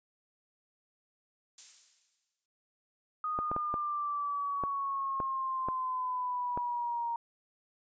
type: noise with exponential decay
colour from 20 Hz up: violet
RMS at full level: -39 dBFS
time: 1.58-2.46 s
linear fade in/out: 2 ms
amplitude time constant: 190 ms
type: exponential sweep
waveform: sine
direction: down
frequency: 1244.5 to 932.3 Hz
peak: -31 dBFS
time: 3.24-7.16 s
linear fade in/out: 2 ms
type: clicks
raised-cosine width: 1 ms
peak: -21 dBFS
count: 8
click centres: 3.389 / 3.515 / 3.564 / 3.741 / 4.637 / 5.202 / 5.686 / 6.575 s
effects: resampled to 16000 Hz